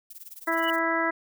violet noise with tremolo, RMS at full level -41 dBFS, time 0.1-0.79 s, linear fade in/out 5 ms, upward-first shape sine, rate 19 Hz, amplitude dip 90%
harmonic tone, 329.6 Hz, E4, in tune, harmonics 1 / 2 / 3 / 4 / 5 / 6, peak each -30 / -30 / -30 / -30 / -30 / -30 dBFS, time 0.47-1.11 s, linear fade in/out 10 ms
sine tone with exponential growth, 2948 Hz, F#7, 7 cents flat, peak -26 dBFS, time 0.52-0.7 s, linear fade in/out 2 ms, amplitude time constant 38 ms
effects none

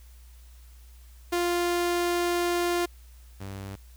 sawtooth tone pair in turn, 349.2 / 97.99 Hz, F4 / G2, 0 / 0 cents, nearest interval octave + minor seventh, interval 2200 cents, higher first, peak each -20 / -32 dBFS, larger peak first, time 1.32-2.86 / 3.4-3.76 s, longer first, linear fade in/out 10 ms, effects added 60 Hz sine -47 dBFS peak until 3.96 s + white hiss -60 dBFS RMS until 3.96 s

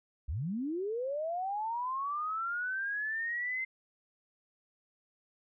sine linear sweep, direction up, 56.4 to 2084 Hz, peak -32 dBFS, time 0.28-3.65 s, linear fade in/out 10 ms, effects none

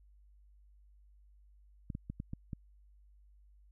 clicks, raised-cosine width 5 ms, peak -27 dBFS, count 6, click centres 1.902 / 1.951 / 2.1 / 2.201 / 2.334 / 2.532 s, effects added 50 Hz sine -59 dBFS peak until 3.71 s

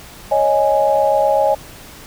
sine chord, C# suspended second, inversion none, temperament equal, 554.4 / 622.3 / 830.6 Hz, C#5 / D#5 / G#5, 0 / 0 / 0 cents, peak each -16 dBFS, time 0.31-1.55 s, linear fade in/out 10 ms, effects pink hiss -38 dBFS RMS until 2.06 s

